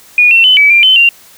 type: tone with pitch steps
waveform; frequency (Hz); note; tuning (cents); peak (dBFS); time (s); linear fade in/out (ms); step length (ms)
sine; 2451 / 2707 / 3026 / 2290 / 2379 / 3057 / 2772; D#7 / E7 / F#7 / D7 / D7 / G7 / F7; -27 / +45 / +38 / -44 / +22 / -44 / -14; -3; 0.18-1.09; 2; 130
effects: white hiss -40 dBFS RMS until 1.37 s